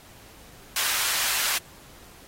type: high-pass noise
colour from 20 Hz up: pink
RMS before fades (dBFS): -26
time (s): 0.76-1.58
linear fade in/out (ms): 2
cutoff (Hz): 1400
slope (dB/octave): 12
effects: pink hiss -50 dBFS RMS until 2.27 s + AAC 48 kbps